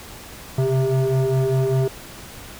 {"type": "tone with frequency modulation", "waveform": "sine", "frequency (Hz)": 130, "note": "C3", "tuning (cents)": -11, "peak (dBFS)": -14, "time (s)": [0.58, 1.88], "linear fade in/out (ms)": 5, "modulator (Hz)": 265, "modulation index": 1.4, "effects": ["tanh soft clip ceiling -15 dBFS", "pink hiss -39 dBFS RMS until 2.59 s"]}